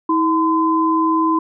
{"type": "tone pair together", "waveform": "sine", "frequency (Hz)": [321.8, 1021.7], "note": ["E4", "C6"], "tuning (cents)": [-42, -42], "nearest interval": "octave + minor sixth", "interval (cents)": 2000, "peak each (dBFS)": -16, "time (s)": [0.09, 1.39], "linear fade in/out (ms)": 5, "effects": []}